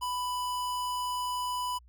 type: tone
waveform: square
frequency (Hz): 993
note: B5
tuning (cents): +9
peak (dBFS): -31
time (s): 0.01-1.79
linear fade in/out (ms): 20
effects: added 60 Hz sine -54 dBFS peak until 1.88 s